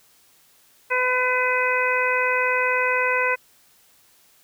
harmonic tone, 504 Hz, B4, 35 cents sharp, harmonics 1 / 2 / 3 / 4 / 5, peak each -25 / -25 / -25 / -25 / -25 dBFS, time 0.9-3.36 s, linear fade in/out 20 ms, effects white hiss -57 dBFS RMS until 4.43 s

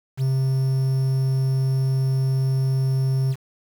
triangle tone with quantisation, 132.7 Hz, C3, 25 cents sharp, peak -16 dBFS, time 0.17-3.36 s, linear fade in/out 50 ms, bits 7, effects none

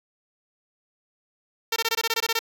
5% pulse tone bursts, 454.8 Hz, A#4, 43 cents flat, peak -10 dBFS, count 11, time 1.72-2.392 s, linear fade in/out 5 ms, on 42 ms, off 21 ms, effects none

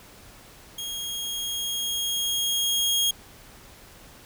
sawtooth tone with level ramp, 3265 Hz, G#7, 30 cents flat, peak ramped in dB -28 to -17 dBFS, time 0.78-3.11 s, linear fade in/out 5 ms, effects pink hiss -49 dBFS RMS until 4.25 s

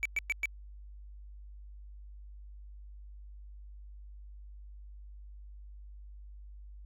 triangle tone bursts, 2300 Hz, D7, 37 cents flat, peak -26 dBFS, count 4, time 0.03-0.456 s, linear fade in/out 0 ms, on 24 ms, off 110 ms, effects added 50 Hz sine -46 dBFS peak until 6.85 s

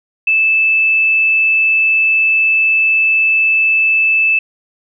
sine tone, 2628 Hz, E7, 6 cents flat, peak -9 dBFS, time 0.27-4.39 s, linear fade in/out 5 ms, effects none

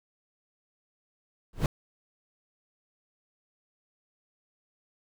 brown noise with exponential growth, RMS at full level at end -17 dBFS, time 1.53-1.66 s, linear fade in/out 2 ms, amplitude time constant 28 ms, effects none

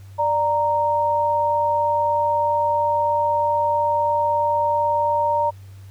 sine tone pair together, 589.3 / 929 Hz, D5 / A#5, +6 / -6 cents, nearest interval minor sixth, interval 788 cents, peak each -22 / -18 dBFS, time 0.18-5.51 s, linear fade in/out 20 ms, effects added 97 Hz sine -38 dBFS peak until 5.9 s + pink hiss -55 dBFS RMS until 5.9 s

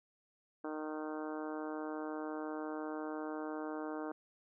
harmonic tone, 154.3 Hz, D#3, 14 cents flat, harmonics 2 / 3 / 4 / 5 / 6 / 7 / 8 / 9 / 10, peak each -41 / -45 / -47 / -49 / -51 / -52 / -53 / -54 / -55 dBFS, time 0.64-4.12 s, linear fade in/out 5 ms, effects none

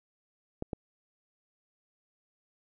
clicks, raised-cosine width 2 ms, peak -20 dBFS, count 2, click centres 0.624 / 0.732 s, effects none

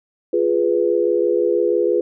sine chord, F diminished, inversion none, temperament equal, 349.2 / 415.3 / 493.9 Hz, F4 / Ab4 / Cb5, 0 / 0 / 0 cents, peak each -19 dBFS, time 0.33-2.01 s, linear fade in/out 5 ms, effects none

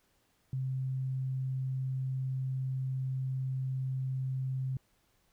sine tone, 131.3 Hz, C3, 6 cents sharp, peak -31 dBFS, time 0.53-4.77 s, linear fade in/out 2 ms, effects pink hiss -72 dBFS RMS until 5.32 s

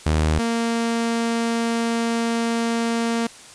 sawtooth tone pair in turn, 77.78 / 231.3 Hz, D#2 / A#3, 0 / -13 cents, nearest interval octave + perfect fifth, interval 1887 cents, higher second, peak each -13 / -16 dBFS, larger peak first, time 0.06-0.39 / 0.39-3.27 s, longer second, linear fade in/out 5 ms, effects white hiss -43 dBFS RMS until 3.54 s + resampled to 22050 Hz

